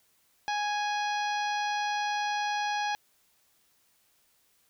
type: harmonic tone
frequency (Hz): 830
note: G#5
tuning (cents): -1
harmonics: 1 / 2 / 3 / 4 / 5 / 6 / 7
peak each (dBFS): -29 / -35 / -39 / -41 / -43 / -45 / -46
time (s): 0.48-2.95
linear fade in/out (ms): 0
effects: white hiss -68 dBFS RMS until 4.69 s